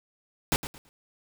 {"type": "noise with echo", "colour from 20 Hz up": "pink", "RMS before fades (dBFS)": -24, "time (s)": [0.52, 0.56], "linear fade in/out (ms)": 0, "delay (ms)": 110, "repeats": 3, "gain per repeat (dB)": -12, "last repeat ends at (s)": 0.89, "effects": []}